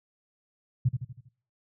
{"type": "tone with echo", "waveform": "sine", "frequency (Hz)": 125.6, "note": "B2", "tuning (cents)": 30, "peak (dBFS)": -19, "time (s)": [0.85, 0.89], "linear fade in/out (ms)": 10, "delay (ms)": 80, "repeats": 5, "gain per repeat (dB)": -6, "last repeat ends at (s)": 1.29, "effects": ["noise-tail reverb RT60 0.6 s tail -26 dB re dry"]}